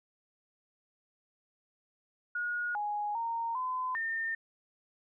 sine tone with pitch steps, 1443 / 831 / 923 / 1019 / 1813 Hz, F#6 / G#5 / A#5 / C6 / A#6, -44 / +1 / -17 / -46 / -49 cents, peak -31 dBFS, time 2.35-4.35 s, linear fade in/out 5 ms, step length 400 ms, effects none

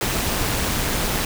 pink noise with amplitude modulation, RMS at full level -20 dBFS, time 0.01-1.25 s, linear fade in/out 2 ms, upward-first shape sine, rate 204 Hz, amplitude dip 55%, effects none

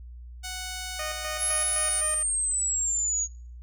5% pulse tone, 740 Hz, F#5, in tune, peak -22 dBFS, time 0.43-2.02 s, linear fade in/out 20 ms
15% pulse tone with tremolo, 616 Hz, D#5, 17 cents flat, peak -25 dBFS, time 0.99-2.23 s, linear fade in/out 5 ms, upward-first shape square, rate 3.9 Hz, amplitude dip 55%
sine exponential sweep, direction down, 10870 to 6645 Hz, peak -24 dBFS, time 1.38-3.28 s, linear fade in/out 50 ms
effects noise-tail reverb RT60 0.5 s tail -26 dB re dry + added 60 Hz sine -40 dBFS peak until 3.62 s

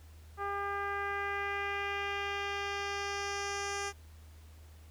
10% pulse tone with low-pass filter sweep, 401.2 Hz, G4, 40 cents sharp, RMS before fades -36 dBFS, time 0.37-3.93 s, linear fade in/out 50 ms, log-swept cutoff 1200 to 7600 Hz, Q 1.7, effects added 78 Hz sine -51 dBFS peak until 4.9 s + pink hiss -63 dBFS RMS until 4.9 s

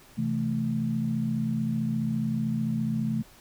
sine chord, A minor, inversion first, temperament equal, 130.81 / 164.81 / 220 Hz, C3 / E3 / A3, 0 / 0 / 0 cents, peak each -31 / -32 / -27 dBFS, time 0.17-3.23 s, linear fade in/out 20 ms, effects pink hiss -54 dBFS RMS until 3.4 s

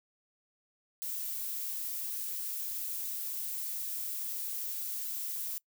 violet noise, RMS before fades -37 dBFS, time 1.02-5.58 s, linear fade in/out 0 ms, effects noise-tail reverb RT60 0.1 s tail -24 dB re dry

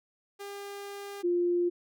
sawtooth / sine tone pair in turn, 401.9 / 350.3 Hz, G4 / F4, +43 / +5 cents, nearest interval major second, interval 238 cents, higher first, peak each -35 / -24 dBFS, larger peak second, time 0.39-1.23 / 1.23-1.7 s, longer first, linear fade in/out 20 ms, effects none

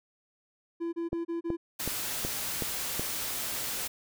triangle tone bursts, 336.7 Hz, E4, 37 cents sharp, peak -28 dBFS, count 5, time 0.8-1.57 s, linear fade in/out 20 ms, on 130 ms, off 30 ms
click train, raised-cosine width 2 ms, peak -19 dBFS, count 6, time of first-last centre 1.13-2.996 s, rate 2.68 Hz
white noise, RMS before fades -34 dBFS, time 1.79-3.88 s, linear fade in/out 10 ms
effects none

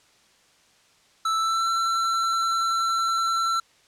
square tone with pitch glide, 1318.5 to 1344.7 Hz, E6 to E6, 0 to +34 cents, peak -22 dBFS, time 1.25-3.6 s, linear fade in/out 5 ms, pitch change +34 cents, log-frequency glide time 1.38-1.67 s, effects white hiss -59 dBFS RMS until 3.87 s + low-pass 7000 Hz 12 dB/octave

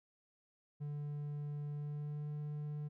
triangle tone with pitch glide, 146.6 to 148.65 Hz, D3 to D3, -3 to +21 cents, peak -37 dBFS, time 0.8-2.89 s, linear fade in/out 20 ms, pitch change +24 cents, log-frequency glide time 1.72-2.28 s, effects none

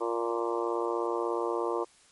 harmonic tone with a mistuned harmonic, 116.6 Hz, A#2, 1 cent sharp, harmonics 3 / 4 / 5 / 6 / 7 / 8 / 9 / 10, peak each -32 / -32 / -37 / -41 / -41 / -38 / -37 / -40 dBFS, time 0-1.85 s, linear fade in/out 20 ms, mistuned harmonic 7, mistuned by +42 cents, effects white hiss -60 dBFS RMS until 2.11 s + MP3 48 kbps

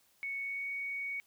sine tone with pitch glide, 2217 to 2235 Hz, C#7 to C#7, 0 to +14 cents, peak -35 dBFS, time 0.23-1.2 s, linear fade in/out 0 ms, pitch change +14 cents, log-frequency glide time 0.37-0.71 s, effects white hiss -69 dBFS RMS until 1.26 s

